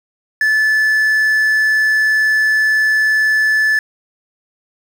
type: tone with quantisation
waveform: triangle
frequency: 1739 Hz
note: A6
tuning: 21 cents flat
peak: -9 dBFS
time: 0.41-3.79 s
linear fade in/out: 2 ms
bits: 6
effects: none